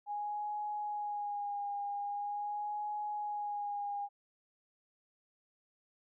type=tone with vibrato; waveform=sine; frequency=824 Hz; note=G#5; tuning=14 cents flat; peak=-35 dBFS; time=0.06-4.09 s; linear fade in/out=50 ms; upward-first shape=sine; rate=0.43 Hz; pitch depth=27 cents each way; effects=none